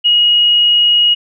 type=tone; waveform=sine; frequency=2890 Hz; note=F#7; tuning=41 cents flat; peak=-7 dBFS; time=0.04-1.15 s; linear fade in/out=20 ms; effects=none